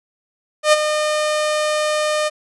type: tone with ADSR envelope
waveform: sawtooth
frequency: 608 Hz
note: D#5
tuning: 40 cents flat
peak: -4 dBFS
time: 0.63-2.3 s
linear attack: 96 ms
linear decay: 27 ms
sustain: -9 dB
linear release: 28 ms
effects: resampled to 24000 Hz